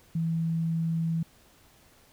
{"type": "tone", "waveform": "sine", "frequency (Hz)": 164.2, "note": "E3", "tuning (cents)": -6, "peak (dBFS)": -25, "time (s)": [0.15, 1.23], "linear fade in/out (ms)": 5, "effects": ["pink hiss -59 dBFS RMS until 2.12 s"]}